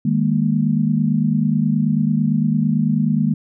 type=chord; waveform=sine; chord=D# suspended fourth; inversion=none; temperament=equal with one note detuned; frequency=155.56 / 204 / 233.1 Hz; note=D#3 / G#3 / A#3; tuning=0 / -31 / 0 cents; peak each=-19 dBFS; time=0.05-3.34 s; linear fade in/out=5 ms; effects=none